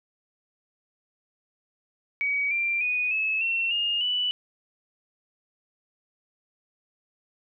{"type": "tone with pitch steps", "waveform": "sine", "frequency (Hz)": [2264, 2368, 2477, 2592, 2711, 2836, 2967], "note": ["C#7", "D7", "D#7", "E7", "E7", "F7", "F#7"], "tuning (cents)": [36, 14, -8, -30, 48, 26, 4], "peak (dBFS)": -23, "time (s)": [2.21, 4.31], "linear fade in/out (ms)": 0, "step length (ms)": 300, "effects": []}